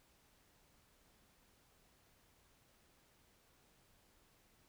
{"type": "silence", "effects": ["pink hiss -71 dBFS RMS until 4.68 s"]}